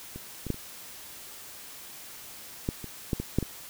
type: clicks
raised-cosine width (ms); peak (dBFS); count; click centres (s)
3; -26 / -22 / -14 / -30 / -14 / -25 / -13 / -18 / -10 / -18; 10; 0.16 / 0.467 / 0.503 / 0.544 / 2.689 / 2.843 / 3.132 / 3.2 / 3.386 / 3.427
effects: white hiss -45 dBFS RMS until 3.69 s